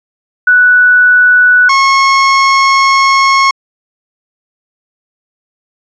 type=tone pair in turn; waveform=sine / 30% pulse; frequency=1480 / 1089.3 Hz; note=F#6 / C#6; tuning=0 / -31 cents; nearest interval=perfect fourth; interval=531 cents; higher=first; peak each=-3 dBFS; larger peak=neither; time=0.47-1.69 / 1.69-3.51 s; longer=second; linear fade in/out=5 ms; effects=resampled to 16000 Hz